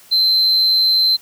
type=tone with amplitude modulation; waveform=sine; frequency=4094 Hz; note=C8; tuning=38 cents flat; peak=-8 dBFS; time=0.11-1.17 s; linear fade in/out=20 ms; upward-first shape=sine; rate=292 Hz; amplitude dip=30%; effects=tanh soft clip ceiling -9 dBFS + white hiss -46 dBFS RMS until 1.21 s